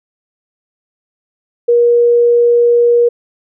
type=tone; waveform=sine; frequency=476.1 Hz; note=A#4; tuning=37 cents sharp; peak=-6 dBFS; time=1.68-3.09 s; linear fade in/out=10 ms; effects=none